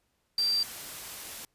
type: tone in noise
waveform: sine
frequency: 4699 Hz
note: D8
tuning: in tune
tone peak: -24 dBFS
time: 0.38-0.63 s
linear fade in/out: 2 ms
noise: white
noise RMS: -41 dBFS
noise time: 0.38-1.45 s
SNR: +14 dB
effects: pink hiss -75 dBFS RMS until 1.54 s + resampled to 32000 Hz